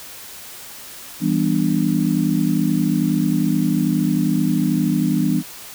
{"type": "chord", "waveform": "sine", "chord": "E minor seventh", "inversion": "none", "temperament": "just", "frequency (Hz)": [164.81, 197.78, 247.2, 296.7], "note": ["E3", "G3", "B3", "D4"], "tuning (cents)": [0, 16, 2, 18], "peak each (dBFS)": -21, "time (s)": [1.2, 5.43], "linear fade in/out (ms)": 50, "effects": ["white hiss -37 dBFS RMS until 5.74 s"]}